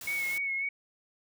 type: noise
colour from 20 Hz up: white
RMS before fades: -42 dBFS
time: 0.01-0.38 s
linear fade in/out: 2 ms
type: tone with vibrato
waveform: sine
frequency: 2201 Hz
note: C#7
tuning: 13 cents flat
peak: -29 dBFS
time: 0.07-0.69 s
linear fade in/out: 5 ms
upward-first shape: sine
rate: 3.7 Hz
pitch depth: 33 cents each way
effects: none